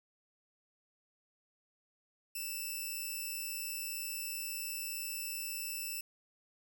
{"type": "tone pair together", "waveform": "5% pulse", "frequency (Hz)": [2637, 2794], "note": ["E7", "F7"], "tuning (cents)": [0, 0], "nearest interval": "minor second", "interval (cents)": 100, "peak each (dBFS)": [-29, -39], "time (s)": [2.35, 6.01], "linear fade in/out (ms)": 5, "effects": []}